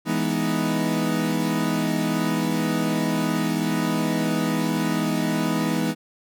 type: chord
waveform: 40% pulse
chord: E major seventh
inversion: none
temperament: equal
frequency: 164.81 / 207.7 / 246.9 / 311.1 Hz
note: E3 / G#3 / B3 / D#4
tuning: 0 / 0 / 0 / 0 cents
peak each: -26 dBFS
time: 0.05-5.95 s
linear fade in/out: 50 ms
effects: none